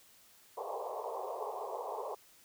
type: band-pass noise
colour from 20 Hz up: pink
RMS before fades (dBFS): -40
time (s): 0.57-2.15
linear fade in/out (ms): 5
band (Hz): 400 to 1100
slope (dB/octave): 96
effects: white hiss -62 dBFS RMS until 2.44 s